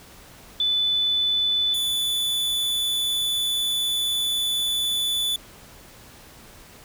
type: tone pair in turn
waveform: sine / 45% pulse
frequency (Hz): 3494 / 3476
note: A7 / A7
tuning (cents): -13 / -22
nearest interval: unison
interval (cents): 9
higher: first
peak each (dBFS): -19 / -22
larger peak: first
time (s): 0.6-1.74 / 1.74-5.36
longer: second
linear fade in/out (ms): 2
effects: pink hiss -47 dBFS RMS until 6.84 s